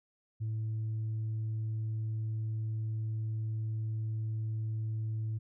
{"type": "tone", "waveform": "sine", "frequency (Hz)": 110, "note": "A2", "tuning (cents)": 0, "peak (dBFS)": -30, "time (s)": [0.4, 5.39], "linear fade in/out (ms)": 20, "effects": ["tanh soft clip ceiling -30 dBFS"]}